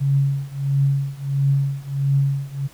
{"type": "tone with tremolo", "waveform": "sine", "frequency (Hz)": 138.59, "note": "C#3", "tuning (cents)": 0, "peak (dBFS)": -13, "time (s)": [0, 2.68], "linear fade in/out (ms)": 20, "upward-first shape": "triangle", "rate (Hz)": 1.5, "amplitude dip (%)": 95, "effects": ["pink hiss -49 dBFS RMS until 2.73 s"]}